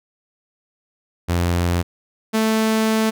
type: tone pair in turn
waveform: sawtooth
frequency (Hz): 87 / 220.2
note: F2 / A3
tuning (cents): -6 / +2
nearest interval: octave + major third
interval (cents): 1608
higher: second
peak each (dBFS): -13 / -12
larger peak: second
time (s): 1.28-1.83 / 2.33-3.11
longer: second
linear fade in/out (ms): 20
effects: none